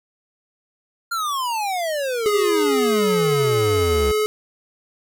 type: exponential sweep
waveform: square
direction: down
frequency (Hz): 1410 to 66.4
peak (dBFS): -22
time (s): 1.11-4.12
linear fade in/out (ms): 10
type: tone with pitch glide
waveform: square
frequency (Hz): 415.3 to 426.7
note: G#4 to G#4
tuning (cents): 0 to +47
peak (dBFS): -18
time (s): 2.26-4.26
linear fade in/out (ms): 0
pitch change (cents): +47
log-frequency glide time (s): 2.68-3.13
effects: none